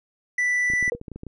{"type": "tone", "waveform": "triangle", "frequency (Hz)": 1975.5, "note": "B6", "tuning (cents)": 0, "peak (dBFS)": -18, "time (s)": [0.38, 0.9], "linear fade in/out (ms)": 5}
{"type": "clicks", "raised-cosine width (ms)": 3, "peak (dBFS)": -23, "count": 11, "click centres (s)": [0.701, 0.736, 0.827, 0.879, 0.95, 1.014, 1.082, 1.117, 1.16, 1.234, 1.267]}
{"type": "tone with exponential decay", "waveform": "sine", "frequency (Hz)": 479.2, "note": "A#4", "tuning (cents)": 48, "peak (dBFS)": -19, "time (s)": [0.92, 1], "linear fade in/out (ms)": 1, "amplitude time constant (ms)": 16}
{"effects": ["resampled to 24000 Hz"]}